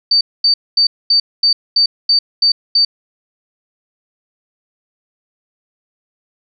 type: tone bursts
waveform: sine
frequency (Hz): 4597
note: D8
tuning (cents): -38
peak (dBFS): -8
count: 9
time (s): 0.11-2.85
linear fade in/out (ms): 5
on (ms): 100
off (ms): 230
effects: none